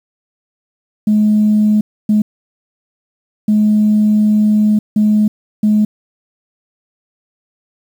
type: tone bursts at uneven times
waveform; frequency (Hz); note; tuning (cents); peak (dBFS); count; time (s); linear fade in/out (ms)
sine; 212; G#3; +36; -7; 5; 1.07-1.81 / 2.09-2.22 / 3.48-4.79 / 4.96-5.28 / 5.63-5.85; 5
effects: tanh soft clip ceiling -4 dBFS + 7-bit